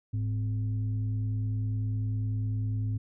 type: tone with frequency modulation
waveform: sine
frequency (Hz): 107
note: A2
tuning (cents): -48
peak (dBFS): -27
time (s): 0.13-2.98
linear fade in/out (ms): 10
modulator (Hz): 154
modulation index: 0.39
effects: none